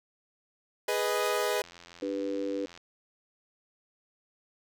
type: chord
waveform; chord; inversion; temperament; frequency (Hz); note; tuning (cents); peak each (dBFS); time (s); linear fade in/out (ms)
sawtooth; G# minor; none; equal; 415.3 / 493.9 / 622.3; G#4 / B4 / D#5; 0 / 0 / 0; -27 / -27 / -28; 0.88-1.62; 5
type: click train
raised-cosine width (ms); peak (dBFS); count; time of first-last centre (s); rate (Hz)
0.2; -31; 99; 1.64-2.776; 86.3
type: harmonic tone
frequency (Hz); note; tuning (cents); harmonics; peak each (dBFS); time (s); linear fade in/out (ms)
98.7; G2; +12; 3 / 4 / 5; -33 / -38 / -33; 2.02-2.66; 5
effects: none